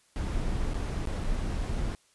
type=noise with dropouts; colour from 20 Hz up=brown; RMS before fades=-30 dBFS; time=0.16-1.95 s; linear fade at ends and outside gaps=0 ms; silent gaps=0.736-0.744 / 1.054-1.073 / 1.24-1.245 s; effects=white hiss -65 dBFS RMS until 2.14 s + resampled to 24000 Hz